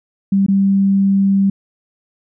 sine tone with dropouts, 196 Hz, G3, in tune, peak -10 dBFS, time 0.32-1.5 s, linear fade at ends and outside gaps 5 ms, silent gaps 0.464-0.483 s, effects none

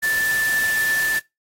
sine tone in noise, 1760 Hz, A6, in tune, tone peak -18 dBFS, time 0.02-1.2 s, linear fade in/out 20 ms, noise white, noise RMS -29 dBFS, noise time 0.02-1.2 s, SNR +8 dB, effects noise-tail reverb RT60 0.2 s tail -22 dB re dry + AAC 48 kbps

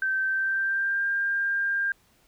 sine tone with pitch glide, 1551 to 1599.2 Hz, G6 to G6, -19 to +34 cents, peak -23 dBFS, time 0.02-1.92 s, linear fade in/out 2 ms, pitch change +53 cents, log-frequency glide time 0.26-1.06 s, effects pink hiss -63 dBFS RMS until 2.27 s

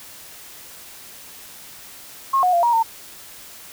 sine tone with pitch steps, 1079 / 728 / 691 / 948 / 907 Hz, C#6 / F#5 / F5 / A#5 / A#5, -47 / -28 / -19 / +29 / -48 cents, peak -14 dBFS, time 2.33-2.83 s, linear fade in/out 10 ms, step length 100 ms, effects white hiss -41 dBFS RMS until 3.72 s

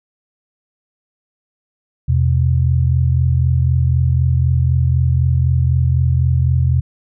sine tone pair together, 83.2 / 127.15 Hz, E2 / C3, +17 / -49 cents, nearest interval perfect fifth, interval 734 cents, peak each -14 dBFS, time 2.08-6.81 s, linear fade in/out 10 ms, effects none

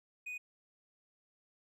triangle tone, 2484 Hz, D#7, 3 cents flat, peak -38 dBFS, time 0.26-0.38 s, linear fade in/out 10 ms, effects none

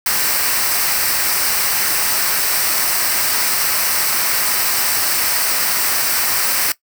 white noise with comb filter, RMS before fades -17 dBFS, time 0.06-6.72 s, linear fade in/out 2 ms, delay 0.29 ms, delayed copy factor -0.55, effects noise-tail reverb RT60 0.1 s tail -18 dB re dry

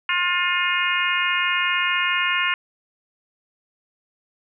harmonic tone, 355.4 Hz, F4, 30 cents sharp, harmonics 3 / 4 / 5 / 6 / 7 / 8, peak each -26 / -26 / -26 / -26 / -26 / -26 dBFS, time 0.09-2.54 s, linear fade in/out 2 ms, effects none

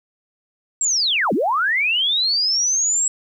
sine linear two-way sweep, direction down then up, 7730 to 174.61 to 7730 Hz, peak -16 dBFS, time 0.81-3.08 s, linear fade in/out 2 ms, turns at 1.33 s, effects 9-bit

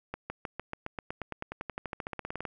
accelerating click train, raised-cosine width 0.5 ms, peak -20 dBFS, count 26, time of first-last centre 0.14-2.452 s, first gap 160 ms, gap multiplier 0.95, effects none

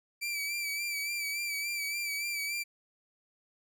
sawtooth tone with vibrato, 2323 Hz, D7, 20 cents flat, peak -29 dBFS, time 0.21-2.64 s, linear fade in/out 20 ms, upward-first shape sine, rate 3.5 Hz, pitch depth 42 cents each way, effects none

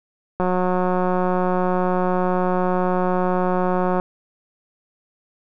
click train, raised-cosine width 1 ms, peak -8 dBFS, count 656, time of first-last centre 0.4-3.999 s, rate 182 Hz, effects none

